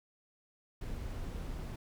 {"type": "noise", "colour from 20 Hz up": "brown", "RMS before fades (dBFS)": -40, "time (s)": [0.81, 1.76], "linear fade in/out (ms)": 5, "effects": []}